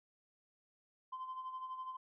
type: tone with tremolo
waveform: sine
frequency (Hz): 1034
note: C6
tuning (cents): -21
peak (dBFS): -38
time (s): 1.12-1.97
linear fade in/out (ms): 10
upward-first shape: sine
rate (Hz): 12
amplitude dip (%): 60
effects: tanh soft clip ceiling -38 dBFS